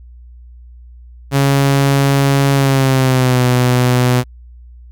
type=tone with pitch glide; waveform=sawtooth; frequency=138.59 to 124.9 Hz; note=C#3 to B2; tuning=0 to +20 cents; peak=-6 dBFS; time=1.31-4.24 s; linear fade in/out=50 ms; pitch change=-180 cents; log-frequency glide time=2.54-3.44 s; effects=added 60 Hz sine -35 dBFS peak until 4.91 s